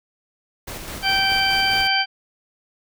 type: noise with tremolo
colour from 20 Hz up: pink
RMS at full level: -32 dBFS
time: 0.67-1.88 s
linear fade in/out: 10 ms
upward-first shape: square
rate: 4.8 Hz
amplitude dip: 30%
type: harmonic tone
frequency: 778 Hz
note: G5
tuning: 13 cents flat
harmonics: 1 / 2 / 3 / 4 / 6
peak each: -23 / -23 / -23 / -23 / -23 dBFS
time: 1.02-2.06 s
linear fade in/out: 50 ms
effects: none